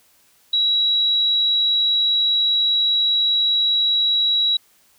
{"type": "tone", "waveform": "sine", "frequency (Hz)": 3885, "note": "B7", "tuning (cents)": -29, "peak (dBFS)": -15, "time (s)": [0.53, 4.57], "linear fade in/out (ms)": 5, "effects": ["white hiss -57 dBFS RMS until 4.98 s"]}